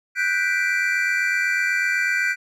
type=chord; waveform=triangle; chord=G major seventh; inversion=third; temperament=equal; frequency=1480 / 1568 / 1975.5 / 2349 Hz; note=F#6 / G6 / B6 / D7; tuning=0 / 0 / 0 / 0 cents; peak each=-23 dBFS; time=0.15-2.36 s; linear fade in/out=50 ms; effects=none